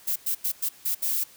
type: noise bursts at uneven times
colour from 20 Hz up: violet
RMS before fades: -26 dBFS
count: 6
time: 0.07-0.16 / 0.26-0.35 / 0.44-0.52 / 0.62-0.69 / 0.85-0.95 / 1.02-1.24 s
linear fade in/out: 10 ms
effects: white hiss -52 dBFS RMS until 1.36 s